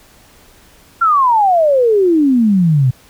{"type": "exponential sweep", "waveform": "sine", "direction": "down", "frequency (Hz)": [1396.9, 122.3], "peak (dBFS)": -8, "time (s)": [1.01, 2.91], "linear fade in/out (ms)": 10, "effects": ["pink hiss -46 dBFS RMS until 3.09 s"]}